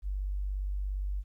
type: tone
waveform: sine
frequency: 48.64 Hz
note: G1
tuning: 13 cents flat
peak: -30 dBFS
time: 0.02-1.24 s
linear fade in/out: 50 ms
effects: 12-bit